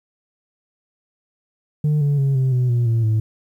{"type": "tone with pitch steps", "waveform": "sine", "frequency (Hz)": [150.2, 143.58, 137.26, 131.21, 125.43, 119.9, 114.62, 109.57], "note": ["D3", "D3", "C#3", "C3", "B2", "A#2", "A#2", "A2"], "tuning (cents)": [39, -39, -17, 5, 27, 49, -29, -7], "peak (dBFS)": -12, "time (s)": [1.84, 3.2], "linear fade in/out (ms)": 5, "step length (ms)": 170, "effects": ["tanh soft clip ceiling -14 dBFS", "9-bit"]}